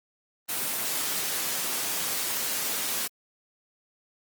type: noise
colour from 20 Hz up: white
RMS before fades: -29 dBFS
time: 0.48-3.08 s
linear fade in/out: 20 ms
effects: high-pass 150 Hz 12 dB/octave + Opus 24 kbps